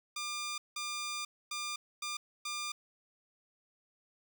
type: tone bursts at uneven times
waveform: 10% pulse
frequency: 1200 Hz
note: D6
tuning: 37 cents sharp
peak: -28 dBFS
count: 5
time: 0.16-0.58 / 0.76-1.25 / 1.51-1.76 / 2.02-2.17 / 2.45-2.72 s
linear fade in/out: 5 ms
effects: none